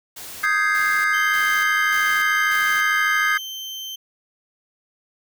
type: noise with tremolo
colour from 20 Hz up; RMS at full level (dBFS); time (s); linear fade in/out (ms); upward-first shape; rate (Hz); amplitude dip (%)
white; -36; 0.16-3.01; 10; square; 1.7; 80
type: chord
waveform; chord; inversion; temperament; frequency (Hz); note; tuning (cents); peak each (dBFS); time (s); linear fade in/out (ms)
triangle; Ab major seventh; second; equal; 1244.5 / 1568 / 1661.2 / 2093; Eb6 / G6 / Ab6 / C7; 0 / 0 / 0 / 0; -21; 0.43-3.38; 10
type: tone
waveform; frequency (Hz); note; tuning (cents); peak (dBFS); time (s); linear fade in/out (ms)
35% pulse; 3110; G7; -14; -28; 1.13-3.96; 10
effects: none